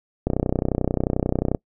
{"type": "click train", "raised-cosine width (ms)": 2, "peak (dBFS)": -7, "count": 41, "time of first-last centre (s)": [0.27, 1.548], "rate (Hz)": 31.3, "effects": ["noise-tail reverb RT60 0.1 s tail -25 dB re dry"]}